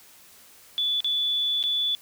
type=tone with dropouts; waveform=sine; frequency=3458 Hz; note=A7; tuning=31 cents flat; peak=-22 dBFS; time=0.78-1.95 s; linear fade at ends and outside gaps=0 ms; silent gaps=1.005-1.045 / 1.628-1.638 s; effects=white hiss -52 dBFS RMS until 2.01 s